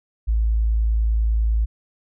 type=tone; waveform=sine; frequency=55 Hz; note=A1; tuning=in tune; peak=-16 dBFS; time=0.27-1.66 s; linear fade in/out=20 ms; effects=none